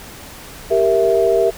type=chord; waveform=sine; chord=E diminished; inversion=first; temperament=equal; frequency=392 / 466.2 / 659.3 Hz; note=G4 / Bb4 / E5; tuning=0 / 0 / 0 cents; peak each=-16 dBFS; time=0.7-1.51 s; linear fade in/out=20 ms; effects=pink hiss -36 dBFS RMS until 1.57 s